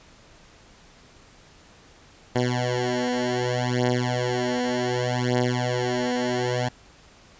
10% pulse beating tone pair, 123.47 / 124.13 Hz, B2 / B2, 0 / +9 cents, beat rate 0.66 Hz, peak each -17 dBFS, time 2.35-6.69 s, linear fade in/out 10 ms, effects pink hiss -52 dBFS RMS until 7.39 s + resampled to 16000 Hz

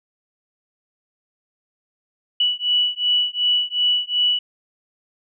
sine beating tone pair, 2949 / 2951.7 Hz, F#7 / F#7, -6 / -5 cents, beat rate 2.7 Hz, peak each -20 dBFS, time 2.4-4.39 s, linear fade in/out 5 ms, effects none

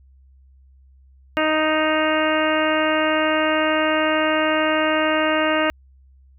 harmonic tone, 311.1 Hz, D#4, in tune, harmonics 1 / 2 / 3 / 4 / 5 / 6 / 7 / 8 / 9, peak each -23 / -21 / -28 / -25 / -26 / -28 / -30 / -33 / -28 dBFS, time 1.37-5.7 s, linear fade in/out 0 ms, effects added 66 Hz sine -48 dBFS peak until 6.38 s

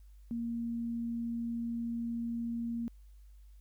sine tone, 233.3 Hz, A#3, 2 cents sharp, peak -33 dBFS, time 0.31-2.88 s, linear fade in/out 0 ms, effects added 50 Hz sine -52 dBFS peak until 3.6 s + white hiss -75 dBFS RMS until 3.6 s

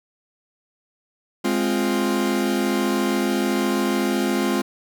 40% pulse chord, F minor, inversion first, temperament equal, 207.7 / 261.6 / 349.2 Hz, Ab3 / C4 / F4, 0 / 0 / 0 cents, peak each -23 dBFS, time 1.44-4.62 s, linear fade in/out 10 ms, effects none

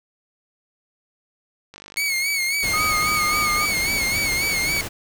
click train, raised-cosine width 0.2 ms, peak -23 dBFS, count 89, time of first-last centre 1.74-3.511 s, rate 49.7 Hz
sawtooth tone with vibrato, 2200 Hz, C#7, 14 cents flat, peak -17 dBFS, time 1.97-4.81 s, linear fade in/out 0 ms, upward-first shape sine, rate 3.7 Hz, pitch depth 71 cents each way
pink noise, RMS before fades -30 dBFS, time 2.62-4.89 s, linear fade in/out 20 ms
sine tone with pitch glide, 1244.5 to 1218.2 Hz, D#6 to D#6, 0 to -37 cents, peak -22 dBFS, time 2.73-3.66 s, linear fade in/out 10 ms, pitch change -37 cents, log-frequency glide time 2.88-3.5 s
effects none

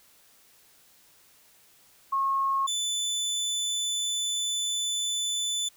sine / 25% pulse tone pair in turn, 1087 / 3503 Hz, C#6 / A7, -34 / -8 cents, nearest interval octave + minor sixth, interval 2026 cents, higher second, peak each -23 dBFS, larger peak neither, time 2.12-2.67 / 2.67-5.69 s, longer second, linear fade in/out 10 ms, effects white hiss -59 dBFS RMS until 5.76 s

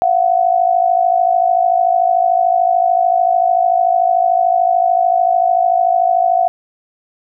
sine tone pair together, 687 / 740.5 Hz, F5 / F#5, -29 / +1 cents, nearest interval minor second, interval 130 cents, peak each -13 dBFS, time 0.02-6.48 s, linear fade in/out 0 ms, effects none

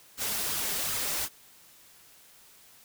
white noise with flanger, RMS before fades -31 dBFS, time 0.17-1.29 s, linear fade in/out 50 ms, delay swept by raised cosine 0.58 to 5.08 ms, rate 2.7 Hz, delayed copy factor +0.5, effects white hiss -56 dBFS RMS until 2.84 s

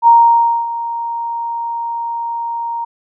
sine tone with ADSR envelope, 932.3 Hz, A#5, in tune, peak -3 dBFS, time 0.02-2.85 s, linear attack 53 ms, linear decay 590 ms, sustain -15 dB, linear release 11 ms, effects none

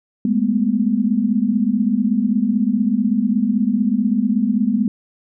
sine tone cluster, 202.7 / 218.7 / 247.6 Hz, G#3 / A3 / B3, -42 / -10 / +5 cents, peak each -19 dBFS, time 0.25-4.88 s, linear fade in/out 2 ms, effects none

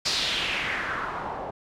white noise with low-pass filter sweep, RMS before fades -29 dBFS, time 0.05-1.51 s, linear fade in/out 10 ms, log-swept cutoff 5000 to 700 Hz, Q 2.9, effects none

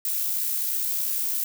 violet noise with amplitude modulation, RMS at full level -25 dBFS, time 0.05-1.44 s, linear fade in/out 2 ms, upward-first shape sine, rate 63.2 Hz, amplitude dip 30%, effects none

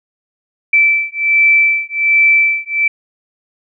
sine beating tone pair, 2325 / 2326.3 Hz, D7 / D7, -18 / -17 cents, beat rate 1.3 Hz, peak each -12 dBFS, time 0.73-2.88 s, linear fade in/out 5 ms, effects none

